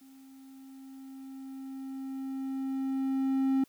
triangle tone with level ramp, 267.3 Hz, C4, 37 cents sharp, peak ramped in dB -50 to -21 dBFS, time 0.01-3.64 s, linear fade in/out 5 ms, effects white hiss -65 dBFS RMS until 3.68 s

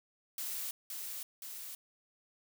blue noise with echo, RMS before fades -39 dBFS, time 0.38-0.71 s, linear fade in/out 2 ms, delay 520 ms, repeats 2, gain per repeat -3 dB, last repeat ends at 1.75 s, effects none

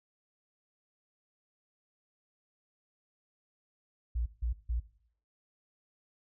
sine tone bursts, 58.27 Hz, A#1, in tune, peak -28 dBFS, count 3, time 4.15-4.8 s, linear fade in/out 10 ms, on 110 ms, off 160 ms, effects noise-tail reverb RT60 0.6 s tail -17 dB re dry + tanh soft clip ceiling -24 dBFS

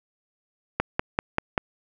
click train, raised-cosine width 0.5 ms, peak -6 dBFS, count 5, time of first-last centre 0.8-1.578 s, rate 5.14 Hz, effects none

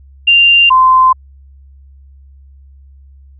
sine tone pair in turn, 2786 / 1034.6 Hz, F7 / C6, -5 / -20 cents, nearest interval octave + perfect fourth, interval 1715 cents, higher first, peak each -4 dBFS, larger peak neither, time 0.27-0.7 / 0.7-1.13 s, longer neither, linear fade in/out 10 ms, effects added 68 Hz sine -37 dBFS peak until 3.39 s

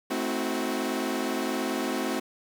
sawtooth chord, F# half-diminished seventh, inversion first, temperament equal with one note detuned, 220 / 261.6 / 321.2 / 370 Hz, A3 / C4 / E4 / F#4, 0 / 0 / -45 / 0 cents, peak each -30 / -27 / -30 / -29 dBFS, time 0.1-2.2 s, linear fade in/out 10 ms, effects 9-bit

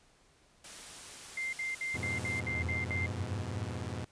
white noise, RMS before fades -47 dBFS, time 0.64-2.4 s, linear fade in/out 5 ms
sine tone bursts, 2093 Hz, C7, in tune, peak -33 dBFS, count 8, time 1.37-3.063 s, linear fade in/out 5 ms, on 160 ms, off 59 ms
sawtooth chord, F diminished, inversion none, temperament equal, 87.31 / 103.83 / 123.47 Hz, F2 / Ab2 / Cb3, 0 / 0 / 0 cents, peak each -37 dBFS, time 1.94-4.05 s, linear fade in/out 10 ms
sine exponential sweep, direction up, 80.6 to 105.9 Hz, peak -37 dBFS, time 2.48-3.7 s, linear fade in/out 50 ms
effects pink hiss -65 dBFS RMS until 4.11 s + resampled to 22050 Hz

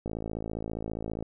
click train, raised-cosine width 2 ms, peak -21 dBFS, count 65, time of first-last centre 0.06-1.226 s, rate 54.9 Hz, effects none

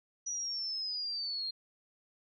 sine linear sweep, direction down, 5870 to 4186 Hz, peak -34 dBFS, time 0.26-1.51 s, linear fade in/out 10 ms, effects none

